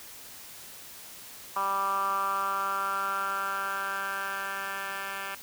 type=tone with band-pass filter sweep; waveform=10% pulse; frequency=196 Hz; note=G3; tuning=in tune; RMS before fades=-31 dBFS; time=1.56-5.35 s; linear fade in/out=5 ms; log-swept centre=1100 to 1900 Hz; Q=5.9; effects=white hiss -46 dBFS RMS until 5.42 s